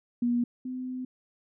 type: tone pair in turn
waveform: sine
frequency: 240.5 / 254.8 Hz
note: B3 / C4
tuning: -46 / -46 cents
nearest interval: minor second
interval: 100 cents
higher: second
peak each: -23 / -32 dBFS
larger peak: first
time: 0.22-0.44 / 0.65-1.05 s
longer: second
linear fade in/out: 5 ms
effects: none